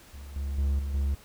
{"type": "tone with level steps", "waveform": "triangle", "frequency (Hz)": 69.7, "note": "C#2", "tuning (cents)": 10, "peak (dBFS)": [-38, -27, -21, -27, -22], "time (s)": [0.13, 1.15], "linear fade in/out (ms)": 10, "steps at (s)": [0.36, 0.58, 0.79, 0.94], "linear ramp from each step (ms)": 2, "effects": ["pink hiss -53 dBFS RMS until 1.24 s"]}